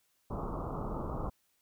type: low-pass noise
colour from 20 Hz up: pink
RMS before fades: -37 dBFS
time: 0.3-1.3 s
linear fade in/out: 10 ms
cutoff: 1300 Hz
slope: 96 dB/octave
effects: white hiss -74 dBFS RMS until 1.61 s